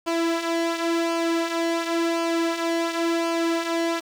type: tone with flanger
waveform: sawtooth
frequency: 334 Hz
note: E4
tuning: 23 cents sharp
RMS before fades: -24 dBFS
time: 0.06-4.01 s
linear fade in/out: 20 ms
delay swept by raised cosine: 0.52 to 3.82 ms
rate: 0.93 Hz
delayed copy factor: -0.55
effects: low-pass 7000 Hz 12 dB/octave + 7-bit